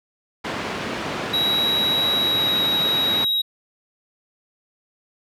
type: band-pass noise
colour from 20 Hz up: pink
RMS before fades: -28 dBFS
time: 0.44-3.25 s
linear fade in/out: 10 ms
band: 170 to 3300 Hz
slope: 12 dB/octave
type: tone with pitch glide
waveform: triangle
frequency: 3861 to 3828 Hz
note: B7 to A#7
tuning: -40 to +45 cents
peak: -17 dBFS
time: 1.33-3.42 s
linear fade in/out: 10 ms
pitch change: -15 cents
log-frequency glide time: 2.17-2.5 s
effects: none